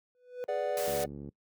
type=tone with exponential growth; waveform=triangle; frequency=496 Hz; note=B4; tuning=7 cents sharp; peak=-29 dBFS; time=0.15-0.44 s; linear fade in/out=0 ms; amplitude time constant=63 ms
type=chord; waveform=triangle; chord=G# half-diminished seventh; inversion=none; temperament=equal; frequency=415.3 / 493.9 / 587.3 / 740 Hz; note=G#4 / B4 / D5 / F#5; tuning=0 / 0 / 0 / 0 cents; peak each=-36 / -33 / -30 / -35 dBFS; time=0.48-1.06 s; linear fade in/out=10 ms
type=noise; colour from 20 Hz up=white; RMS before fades=-39 dBFS; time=0.77-1.04 s; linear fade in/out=2 ms
type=click train; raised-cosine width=3 ms; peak=-29 dBFS; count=30; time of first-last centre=0.88-1.288 s; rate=71 Hz
effects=noise-tail reverb RT60 0.1 s tail -23 dB re dry + high-pass 100 Hz 12 dB/octave